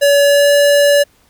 square tone with pitch glide, 569 to 574.3 Hz, C#5 to D5, +45 to -39 cents, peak -8 dBFS, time 0.01-1.04 s, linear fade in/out 20 ms, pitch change +16 cents, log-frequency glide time 0.24-0.52 s, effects pink hiss -53 dBFS RMS until 1.29 s

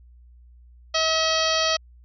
harmonic tone, 641 Hz, E5, 49 cents flat, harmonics 1 / 2 / 3 / 4 / 5 / 6 / 7 / 8 / 9, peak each -25 / -27 / -30 / -31 / -27 / -32 / -27 / -32 / -31 dBFS, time 0.94-1.77 s, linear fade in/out 10 ms, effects added 60 Hz sine -47 dBFS peak until 2.04 s

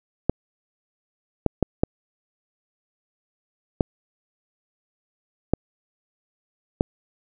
clicks, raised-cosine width 2 ms, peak -4 dBFS, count 7, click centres 0.296 / 1.463 / 1.627 / 1.835 / 3.808 / 5.536 / 6.809 s, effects none

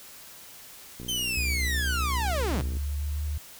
click train, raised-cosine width 3 ms, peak -28 dBFS, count 110, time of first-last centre 1-2.769 s, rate 61.6 Hz
sawtooth linear sweep, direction down, 3136 to 98.6 Hz, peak -24 dBFS, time 1.08-2.62 s, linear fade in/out 10 ms
sine tone with pitch glide, 69.3 to 74.27 Hz, C#2 to D2, 0 to +20 cents, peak -27 dBFS, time 1.37-3.38 s, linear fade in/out 5 ms, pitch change +120 cents, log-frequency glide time 2.5-3.22 s
effects white hiss -47 dBFS RMS until 3.59 s

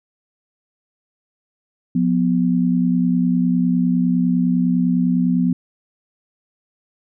sine tone pair together, 178 / 247.9 Hz, F3 / B3, +33 / +7 cents, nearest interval tritone, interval 574 cents, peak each -17 dBFS, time 1.95-5.53 s, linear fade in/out 5 ms, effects none

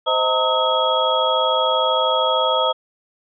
sine tone cluster, 519 / 632 / 914 / 1275 / 3309 Hz, C5 / D#5 / A#5 / D#6 / G#7, -14 / +27 / -34 / +42 / -7 cents, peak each -22 dBFS, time 0.06-2.73 s, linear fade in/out 20 ms, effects none

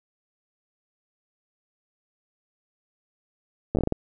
slowing click train, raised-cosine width 2 ms, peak -10 dBFS, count 8, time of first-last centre 3.75-3.923 s, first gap 9 ms, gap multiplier 1.33, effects none

